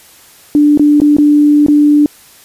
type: tone with dropouts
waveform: sine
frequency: 294.6 Hz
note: D4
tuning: 6 cents sharp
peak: -4 dBFS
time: 0.55-2.06 s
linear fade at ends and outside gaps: 1 ms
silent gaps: 0.775-0.795 / 1.002-1.017 / 1.167-1.184 / 1.664-1.683 s
effects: white hiss -41 dBFS RMS until 2.44 s + resampled to 32000 Hz